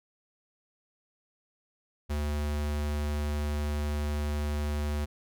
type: tone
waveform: square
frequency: 74 Hz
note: D2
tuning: 14 cents sharp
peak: -29 dBFS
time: 2.09-5.06 s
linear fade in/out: 20 ms
effects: none